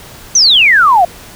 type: exponential sweep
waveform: sine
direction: down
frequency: 6300 to 669 Hz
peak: -4 dBFS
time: 0.35-1.05 s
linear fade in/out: 5 ms
effects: pink hiss -34 dBFS RMS until 1.35 s